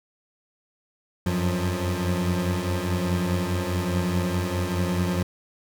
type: tone cluster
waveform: 25% pulse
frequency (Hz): 88.9 / 93.7 / 176.7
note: F2 / F#2 / F3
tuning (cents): +31 / +22 / +21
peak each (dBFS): -24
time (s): 1.26-5.23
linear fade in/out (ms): 5
effects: none